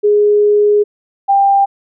sine tone pair in turn, 415.3 / 792.9 Hz, G#4 / G5, 0 / +20 cents, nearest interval major seventh, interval 1120 cents, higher second, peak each -7 dBFS, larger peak neither, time 0.03-0.84 / 1.28-1.66 s, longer first, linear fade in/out 20 ms, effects none

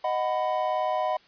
triangle chord, B major, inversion first, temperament equal with one note detuned, 622.3 / 740 / 996.9 Hz, D#5 / F#5 / B5, 0 / 0 / +16 cents, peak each -26 / -26 / -28 dBFS, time 0.04-1.17 s, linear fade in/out 5 ms, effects white hiss -57 dBFS RMS until 1.27 s + resampled to 11025 Hz

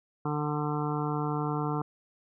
harmonic tone, 149 Hz, D3, 25 cents sharp, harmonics 1 / 2 / 3 / 5 / 6 / 7 / 8 / 9, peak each -31 / -34 / -36 / -38 / -39 / -39 / -40 / -41 dBFS, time 0.25-1.82 s, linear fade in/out 5 ms, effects none

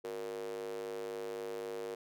square tone with high-pass filter, 51.91 Hz, G#1, in tune, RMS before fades -41 dBFS, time 0.04-1.95 s, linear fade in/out 5 ms, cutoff 430 Hz, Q 9.1, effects none

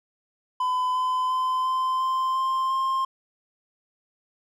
triangle tone with pitch steps, 1009 / 1017.2 / 1025.5 / 1033.8 / 1042.2 / 1050.6 / 1059.2 Hz, B5 / C6 / C6 / C6 / C6 / C6 / C6, +37 / -49 / -35 / -21 / -7 / +7 / +21 cents, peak -20 dBFS, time 0.6-3.05 s, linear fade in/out 5 ms, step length 350 ms, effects none

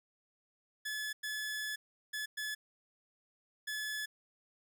sawtooth tone bursts at uneven times, 1716 Hz, A6, 44 cents flat, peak -33 dBFS, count 5, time 0.85-1.13 / 1.23-1.76 / 2.13-2.26 / 2.37-2.55 / 3.67-4.06 s, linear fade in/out 10 ms, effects none

